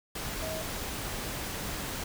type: tone in noise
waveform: sine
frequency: 637 Hz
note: D#5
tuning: 41 cents sharp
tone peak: -36 dBFS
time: 0.42-0.62 s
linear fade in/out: 5 ms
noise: pink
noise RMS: -36 dBFS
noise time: 0.15-2.04 s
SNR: -3 dB
effects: none